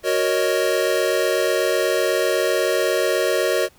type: chord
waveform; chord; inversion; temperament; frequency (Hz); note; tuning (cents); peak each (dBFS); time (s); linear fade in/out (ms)
square; D# minor seventh; first; equal; 370 / 466.2 / 554.4 / 622.3; F#4 / A#4 / C#5 / D#5; 0 / 0 / 0 / 0; -24; 0.03-3.69; 50
effects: pink hiss -54 dBFS RMS until 3.78 s